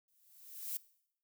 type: noise with exponential growth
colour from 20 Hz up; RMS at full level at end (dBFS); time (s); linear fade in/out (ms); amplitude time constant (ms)
violet; -37; 0.08-0.77; 1; 150
effects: noise-tail reverb RT60 0.7 s tail -20 dB re dry

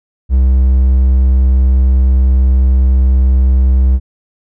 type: tone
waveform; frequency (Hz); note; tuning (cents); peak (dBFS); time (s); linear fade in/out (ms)
triangle; 64.7; C2; -19; -4; 0.29-4; 50
effects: none

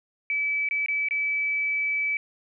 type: tone with dropouts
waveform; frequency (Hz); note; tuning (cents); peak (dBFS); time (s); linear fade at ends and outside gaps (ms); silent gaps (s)
sine; 2300; D7; -37; -23; 0.3-2.17; 1; 0.688-0.71 / 0.861-0.884 / 1.086-1.109
effects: none

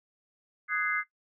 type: chord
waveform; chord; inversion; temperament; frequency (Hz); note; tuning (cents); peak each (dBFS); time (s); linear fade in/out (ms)
sine; Ab dominant seventh; second; just; 1245.9 / 1495.1 / 1661.2 / 2077; Eb6 / Gb6 / Ab6 / C7; +2 / +18 / 0 / -13; -34 / -33 / -32 / -31; 0.68-1.04; 50
effects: noise-tail reverb RT60 0.1 s tail -17 dB re dry

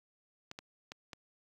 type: clicks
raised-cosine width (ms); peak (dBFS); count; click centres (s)
0.2; -26; 4; 0.514 / 0.589 / 0.919 / 1.132
effects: high-pass 60 Hz 12 dB/octave + 10-bit

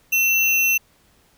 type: tone with sample-and-hold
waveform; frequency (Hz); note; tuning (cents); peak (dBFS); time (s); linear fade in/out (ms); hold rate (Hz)
sine; 2699; E7; +40; -15; 0.12-0.78; 10; 8820
effects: pink hiss -58 dBFS RMS until 1.37 s

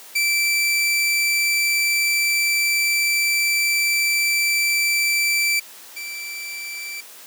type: tone pair in turn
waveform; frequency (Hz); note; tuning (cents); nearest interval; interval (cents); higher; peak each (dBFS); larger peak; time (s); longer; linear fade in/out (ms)
sawtooth; 2333 / 2333; D7 / D7; -12 / -12; unison; 0; neither; -14 / -26; first; 0.15-5.6 / 5.96-7.01; first; 10
effects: white hiss -42 dBFS RMS until 7.26 s + high-pass 300 Hz 12 dB/octave

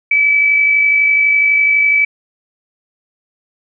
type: tone with amplitude modulation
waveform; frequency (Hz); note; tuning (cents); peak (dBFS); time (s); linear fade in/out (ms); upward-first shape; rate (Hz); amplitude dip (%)
sine; 2299; D7; -37; -7; 0.11-2.05; 5; sine; 52; 35
effects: none

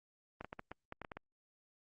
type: clicks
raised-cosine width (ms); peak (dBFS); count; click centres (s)
0.5; -29; 10; 0.41 / 0.446 / 0.529 / 0.594 / 0.716 / 0.924 / 1.017 / 1.048 / 1.118 / 1.17
effects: Opus 24 kbps

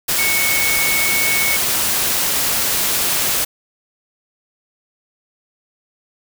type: tone in noise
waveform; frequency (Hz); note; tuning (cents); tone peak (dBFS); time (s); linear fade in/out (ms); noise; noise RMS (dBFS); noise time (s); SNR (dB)
sine; 2213; C#7; -3; -18; 0.18-1.57; 10; white; -18; 0.08-3.45; -3
effects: none

